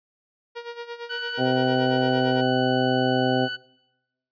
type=tone with tremolo; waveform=sawtooth; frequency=472.6 Hz; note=A#4; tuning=24 cents sharp; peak=-27 dBFS; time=0.55-2.42 s; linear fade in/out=20 ms; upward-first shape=sine; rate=8.8 Hz; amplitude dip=75%
type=tone; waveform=25% pulse; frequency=1490 Hz; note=F#6; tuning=12 cents sharp; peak=-25 dBFS; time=1.09-3.57 s; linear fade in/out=20 ms
type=harmonic tone; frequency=128.5 Hz; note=C3; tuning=31 cents flat; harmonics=1 / 2 / 3 / 4 / 5 / 6; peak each=-29 / -24 / -27 / -27 / -29 / -27 dBFS; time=1.37-3.49 s; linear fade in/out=50 ms
effects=noise-tail reverb RT60 1.0 s tail -23 dB re dry + resampled to 11025 Hz